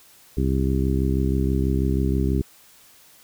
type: harmonic tone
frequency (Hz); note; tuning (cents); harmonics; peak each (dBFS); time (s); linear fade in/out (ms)
66.2; C2; +21; 1 / 2 / 3 / 4 / 5 / 6; -22 / -25 / -27 / -28 / -29 / -30; 0.37-2.42; 5
effects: white hiss -52 dBFS RMS until 3.23 s